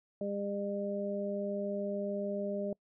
harmonic tone, 201.5 Hz, G3, 48 cents sharp, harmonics 1 / 2 / 3, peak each -37 / -39 / -36 dBFS, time 0.21-2.73 s, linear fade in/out 2 ms, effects noise-tail reverb RT60 0.1 s tail -26 dB re dry

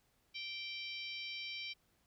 harmonic tone, 780 Hz, G5, 9 cents flat, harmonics 3 / 4 / 5 / 6 / 7, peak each -45 / -47 / -49 / -51 / -52 dBFS, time 0.34-1.74 s, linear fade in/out 20 ms, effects pink hiss -75 dBFS RMS until 2.06 s

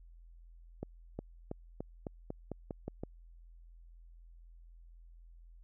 accelerating click train, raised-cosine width 2 ms, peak -25 dBFS, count 10, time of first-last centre 0.83-3.035 s, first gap 360 ms, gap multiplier 0.9, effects added 42 Hz sine -53 dBFS peak until 5.63 s

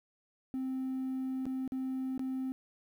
triangle tone with dropouts, 261.6 Hz, C4, in tune, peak -30 dBFS, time 0.54-2.52 s, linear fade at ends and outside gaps 0 ms, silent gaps 1.455-1.465 / 1.677-1.721 / 2.178-2.194 s, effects tanh soft clip ceiling -28 dBFS + 11-bit

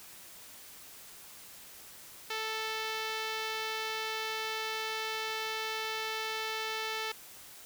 5% pulse tone with low-pass filter, 440 Hz, A4, in tune, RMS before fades -36 dBFS, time 2.3-7.12 s, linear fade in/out 5 ms, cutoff 4800 Hz, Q 0.66, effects white hiss -51 dBFS RMS until 7.65 s

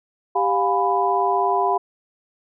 sine tone cluster, 394.3 / 708 / 824 / 993 Hz, G4 / F5 / G#5 / B5, +10 / +23 / -14 / +9 cents, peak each -23 / -21 / -26 / -21 dBFS, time 0.35-1.78 s, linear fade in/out 10 ms, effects none

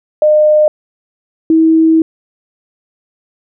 sine tone pair in turn, 608 / 322.1 Hz, D#5 / E4, -40 / -40 cents, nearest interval major seventh, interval 1100 cents, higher first, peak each -5 dBFS, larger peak neither, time 0.22-0.68 / 1.5-2.02 s, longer second, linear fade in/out 2 ms, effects none

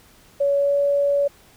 sine tone with pitch glide, 563 to 567.6 Hz, C#5 to C#5, +27 to +41 cents, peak -16 dBFS, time 0.4-1.28 s, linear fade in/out 10 ms, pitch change +14 cents, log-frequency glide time 0.55-0.76 s, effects pink hiss -52 dBFS RMS until 1.56 s

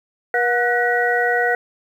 sine tone cluster, 481.3 / 722 / 1485 / 1914 Hz, B4 / F#5 / F#6 / A#6, -45 / -43 / +6 / +45 cents, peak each -21 dBFS, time 0.34-1.55 s, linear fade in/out 2 ms, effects 8-bit

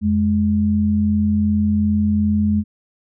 sine tone pair together, 87.31 / 209.9 Hz, F2 / G#3, 0 / +19 cents, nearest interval octave + minor third, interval 1519 cents, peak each -20 / -15 dBFS, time 0.01-2.64 s, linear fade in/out 50 ms, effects none

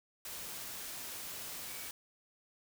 sine tone in noise, 2269 Hz, C#7, 40 cents sharp, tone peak -53 dBFS, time 1.68-1.89 s, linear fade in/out 2 ms, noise white, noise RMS -44 dBFS, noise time 0.25-1.91 s, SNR -12 dB, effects none

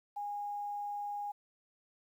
sine tone, 820 Hz, G#5, 22 cents flat, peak -36 dBFS, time 0.16-1.32 s, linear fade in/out 10 ms, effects 11-bit

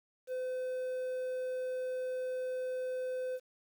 triangle tone with quantisation, 510 Hz, C5, 44 cents flat, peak -32 dBFS, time 0.27-3.4 s, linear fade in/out 50 ms, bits 10, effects none

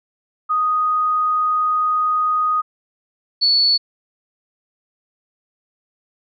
sine tone pair in turn, 1244.5 / 4435 Hz, D#6 / C#8, 0 / 0 cents, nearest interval octave + minor seventh, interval 2200 cents, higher second, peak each -15 / -12 dBFS, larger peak second, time 0.49-2.62 / 3.41-3.78 s, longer first, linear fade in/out 20 ms, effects none

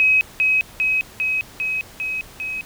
sine tone with echo, 2542 Hz, D#7, 36 cents sharp, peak -12 dBFS, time 0-0.21 s, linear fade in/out 0 ms, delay 400 ms, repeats 6, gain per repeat -2 dB, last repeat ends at 2.61 s, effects pink hiss -43 dBFS RMS until 2.65 s

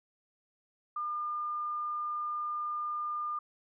sine tone, 1206 Hz, D6, 46 cents sharp, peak -32 dBFS, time 0.96-3.39 s, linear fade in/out 5 ms, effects none

